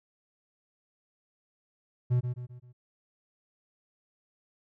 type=tone with echo; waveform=triangle; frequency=123.47 Hz; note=B2; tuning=in tune; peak=-20 dBFS; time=2.1-2.21 s; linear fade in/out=20 ms; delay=130 ms; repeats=4; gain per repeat=-7 dB; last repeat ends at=2.73 s; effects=none